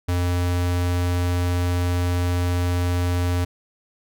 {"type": "tone", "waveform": "square", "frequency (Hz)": 88.5, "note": "F2", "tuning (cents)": 23, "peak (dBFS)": -20, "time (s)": [0.08, 3.45], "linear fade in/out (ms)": 10, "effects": []}